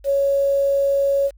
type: tone with quantisation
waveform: sine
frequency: 556 Hz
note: C#5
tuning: 5 cents sharp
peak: -15 dBFS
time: 0.04-1.31 s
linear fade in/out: 50 ms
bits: 7
effects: added 50 Hz sine -45 dBFS peak until 1.37 s